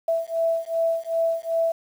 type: beating tone pair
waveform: sine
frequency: 659.3 / 661.9 Hz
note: E5 / E5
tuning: 0 / +7 cents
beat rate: 2.6 Hz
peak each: -24 dBFS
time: 0.08-1.72 s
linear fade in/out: 5 ms
effects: 8-bit